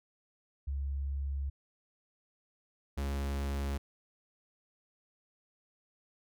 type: tone pair in turn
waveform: sine / 45% pulse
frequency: 69.3 / 69.74 Hz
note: C#2 / C#2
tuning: 0 / +11 cents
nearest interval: unison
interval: 11 cents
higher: second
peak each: -32 / -32 dBFS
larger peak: neither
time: 0.67-1.5 / 2.97-3.78 s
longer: first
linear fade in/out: 10 ms
effects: none